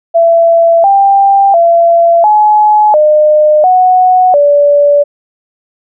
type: tone with pitch steps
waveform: sine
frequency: 670 / 791 / 678 / 847 / 607 / 737 / 578 Hz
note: E5 / G5 / E5 / G#5 / D#5 / F#5 / D5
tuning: +28 / +15 / +49 / +34 / -43 / -7 / -28 cents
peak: -3 dBFS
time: 0.14-5.04 s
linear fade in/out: 20 ms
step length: 700 ms
effects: none